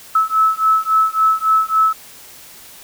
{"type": "beating tone pair", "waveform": "sine", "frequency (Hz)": [1300, 1303.6], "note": ["E6", "E6"], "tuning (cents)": [-24, -20], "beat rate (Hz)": 3.6, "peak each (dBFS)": -15, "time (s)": [0.15, 1.93], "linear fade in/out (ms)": 5, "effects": ["white hiss -40 dBFS RMS until 2.83 s"]}